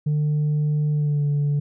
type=tone with pitch glide; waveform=sine; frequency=150 to 145.06 Hz; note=D3 to D3; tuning=+37 to -21 cents; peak=-16 dBFS; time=0.06-1.6 s; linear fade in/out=10 ms; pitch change=-58 cents; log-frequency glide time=0.92-1.25 s; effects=tanh soft clip ceiling -17 dBFS